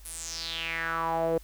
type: tone with band-pass filter sweep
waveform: sawtooth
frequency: 164.81 Hz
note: E3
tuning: in tune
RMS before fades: -31 dBFS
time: 0.05-1.38 s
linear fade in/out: 5 ms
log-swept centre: 11000 to 470 Hz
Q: 4.9
effects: added 50 Hz sine -47 dBFS peak until 1.43 s + white hiss -57 dBFS RMS until 1.43 s